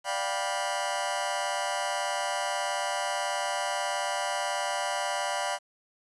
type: chord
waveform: sawtooth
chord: G dominant seventh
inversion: second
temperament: just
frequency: 588 / 705.6 / 784 / 980 Hz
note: D5 / F5 / G5 / B5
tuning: +2 / +18 / 0 / -14 cents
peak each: -30 dBFS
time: 0.04-5.59 s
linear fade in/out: 50 ms
effects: resampled to 24000 Hz + 9-bit